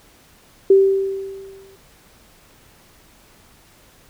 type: tone with exponential decay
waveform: sine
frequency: 388.7 Hz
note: G4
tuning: 15 cents flat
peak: -6 dBFS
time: 0.7-1.76 s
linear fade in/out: 5 ms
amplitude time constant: 230 ms
effects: pink hiss -51 dBFS RMS until 4.09 s